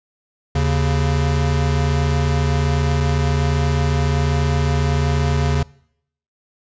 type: tone pair together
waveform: square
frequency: 78 / 139.3 Hz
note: D#2 / C#3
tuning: +5 / +9 cents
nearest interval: minor seventh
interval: 1004 cents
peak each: -19 dBFS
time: 0.55-5.63 s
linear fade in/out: 5 ms
effects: noise-tail reverb RT60 0.7 s tail -23 dB re dry + resampled to 16000 Hz